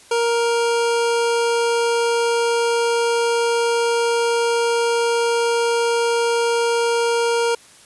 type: tone pair together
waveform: square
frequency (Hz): 467.8 / 935.6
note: A#4 / A#5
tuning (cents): +6 / +6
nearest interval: octave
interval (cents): 1200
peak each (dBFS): -18 / -24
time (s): 0.11-7.55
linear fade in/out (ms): 5
effects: white hiss -47 dBFS RMS until 7.85 s + resampled to 24000 Hz

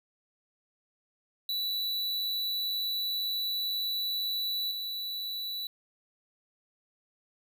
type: tone with level steps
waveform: square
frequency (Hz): 3951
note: B7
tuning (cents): 0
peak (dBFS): -30 / -34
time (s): 1.49-5.67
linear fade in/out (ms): 2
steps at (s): 4.71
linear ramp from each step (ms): 5
effects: none

